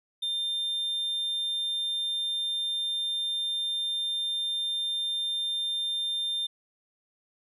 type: tone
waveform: triangle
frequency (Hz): 3600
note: A7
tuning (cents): +39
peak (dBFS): -26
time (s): 0.22-6.47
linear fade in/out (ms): 10
effects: resampled to 32000 Hz